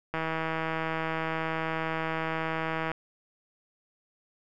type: click train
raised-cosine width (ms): 0.5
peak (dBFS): -16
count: 448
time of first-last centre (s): 0.14-2.916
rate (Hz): 161
effects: none